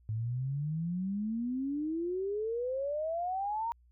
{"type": "exponential sweep", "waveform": "sine", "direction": "up", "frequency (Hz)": [106.5, 944], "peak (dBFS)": -31, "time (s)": [0.09, 3.72], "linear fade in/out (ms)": 0, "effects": ["added 60 Hz sine -60 dBFS peak until 3.91 s"]}